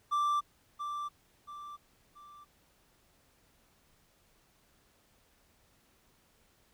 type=tone with echo; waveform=triangle; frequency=1174.7 Hz; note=D6; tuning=in tune; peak=-25 dBFS; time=0.11-0.41 s; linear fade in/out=20 ms; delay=680 ms; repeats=3; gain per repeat=-8 dB; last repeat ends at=2.45 s; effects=pink hiss -68 dBFS RMS until 6.73 s